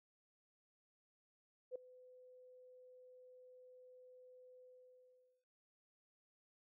sine tone with ADSR envelope, 505 Hz, B4, 39 cents sharp, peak -39 dBFS, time 1.71-5.45 s, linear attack 45 ms, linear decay 3 ms, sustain -20 dB, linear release 830 ms, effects none

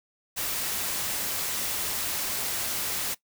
white noise, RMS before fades -30 dBFS, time 0.36-3.15 s, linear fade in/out 20 ms, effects noise-tail reverb RT60 0.1 s tail -18 dB re dry

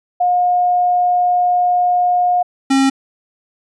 sine / square tone pair in turn, 716 / 269.8 Hz, F5 / C#4, +43 / -47 cents, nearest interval octave + perfect fourth, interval 1690 cents, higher first, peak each -11 dBFS, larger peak neither, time 0.2-2.43 / 2.7-2.9 s, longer first, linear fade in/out 10 ms, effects resampled to 22050 Hz

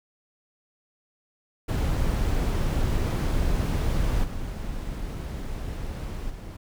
brown noise with level steps, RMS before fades -24 / -32 / -37 dBFS, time 1.68-6.57 s, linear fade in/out 10 ms, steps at 4.23 / 6.29 s, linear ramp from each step 20 ms, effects none

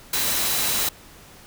sine tone in noise, 3951 Hz, B7, in tune, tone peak -32 dBFS, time 0.13-0.89 s, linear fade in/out 5 ms, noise white, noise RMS -23 dBFS, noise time 0.13-0.89 s, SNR -12 dB, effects pink hiss -47 dBFS RMS until 1.46 s

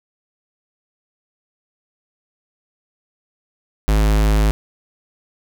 square tone, 52.7 Hz, G#1, 26 cents sharp, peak -13 dBFS, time 3.88-4.51 s, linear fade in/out 0 ms, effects none

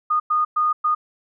sine tone bursts at uneven times, 1229 Hz, D#6, 22 cents flat, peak -16 dBFS, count 4, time 0.1-0.2 / 0.3-0.45 / 0.56-0.73 / 0.84-0.95 s, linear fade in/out 10 ms, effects none

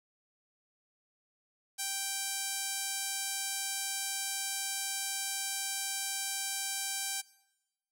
sawtooth tone with band-pass filter, 784 Hz, G5, in tune, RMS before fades -36 dBFS, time 1.78-7.22 s, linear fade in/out 20 ms, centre 8900 Hz, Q 1.2, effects noise-tail reverb RT60 1.0 s tail -22 dB re dry

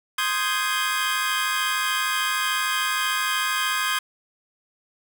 25% pulse chord, Ab major seventh, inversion first, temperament equal, 1046.5 / 1244.5 / 1568 / 1661.2 Hz, C6 / Eb6 / G6 / Ab6, 0 / 0 / 0 / 0 cents, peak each -24 dBFS, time 0.18-3.99 s, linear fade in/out 5 ms, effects none

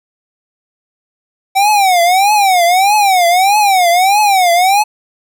square tone with vibrato, 762 Hz, G5, 49 cents flat, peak -8 dBFS, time 1.55-4.84 s, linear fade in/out 20 ms, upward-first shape triangle, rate 1.6 Hz, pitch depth 210 cents each way, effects none

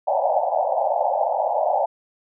pink band-pass noise, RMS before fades -21 dBFS, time 0.07-1.86 s, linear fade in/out 10 ms, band 550 to 890 Hz, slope 96 dB/octave, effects none

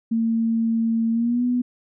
sine tone with pitch glide, 227.2 to 246.3 Hz, A#3 to B3, -44 to -5 cents, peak -18 dBFS, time 0.11-1.62 s, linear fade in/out 10 ms, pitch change +139 cents, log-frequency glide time 1.11-1.44 s, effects none

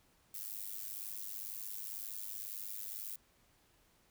violet noise with amplitude modulation, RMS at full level -40 dBFS, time 0.34-3.16 s, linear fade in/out 5 ms, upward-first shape sine, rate 102 Hz, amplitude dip 90%, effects pink hiss -70 dBFS RMS until 4.1 s

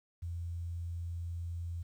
sine tone with quantisation, 85.3 Hz, F2, 40 cents flat, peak -36 dBFS, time 0.22-1.83 s, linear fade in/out 10 ms, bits 11, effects none

